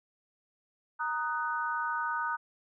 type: chord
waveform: sine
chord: D# minor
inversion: second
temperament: just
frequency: 933.4 / 1244.5 / 1493.4 Hz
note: A#5 / D#6 / F#6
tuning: +2 / 0 / +16 cents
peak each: -34 dBFS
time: 0.99-2.37 s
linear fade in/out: 20 ms
effects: none